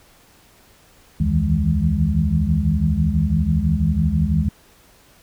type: tone cluster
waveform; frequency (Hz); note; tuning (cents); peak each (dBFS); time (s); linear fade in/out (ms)
sine; 70.9 / 83.1 / 156.9 / 162.9 / 206.2; C#2 / E2 / D#3 / E3 / G#3; +40 / +15 / +15 / -20 / -12; -22; 1.2-4.49; 5
effects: pink hiss -52 dBFS RMS until 5.22 s